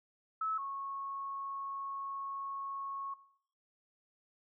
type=tone pair in turn; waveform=sine; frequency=1300 / 1099.2 Hz; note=E6 / C#6; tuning=-24 / -15 cents; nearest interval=minor third; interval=291 cents; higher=first; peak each=-32 / -38 dBFS; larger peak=first; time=0.41-0.58 / 0.58-3.14 s; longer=second; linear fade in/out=5 ms; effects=noise-tail reverb RT60 0.6 s tail -17 dB re dry